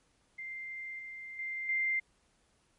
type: tone with level steps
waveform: sine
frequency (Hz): 2093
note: C7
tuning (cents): 0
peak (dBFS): -39 / -42 / -35 / -28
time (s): 0.38-2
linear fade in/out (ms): 10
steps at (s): 0.99 / 1.39 / 1.69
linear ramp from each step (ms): 2
effects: pink hiss -71 dBFS RMS until 2.78 s + MP3 48 kbps